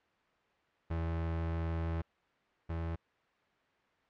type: tone pair in turn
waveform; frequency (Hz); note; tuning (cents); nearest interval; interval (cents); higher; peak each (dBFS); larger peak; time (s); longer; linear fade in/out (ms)
35% pulse; 82.41 / 82.75; E2 / E2; 0 / +7; unison; 7; second; -31 / -33; first; 0.9-2.02 / 2.69-2.96; first; 10
effects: white hiss -70 dBFS RMS until 4.09 s + low-pass 2000 Hz 12 dB/octave